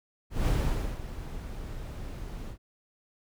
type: noise with ADSR envelope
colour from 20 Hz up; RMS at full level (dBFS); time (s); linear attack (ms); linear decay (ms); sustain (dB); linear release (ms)
brown; -24; 0.3-2.58; 170; 510; -14; 87
effects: none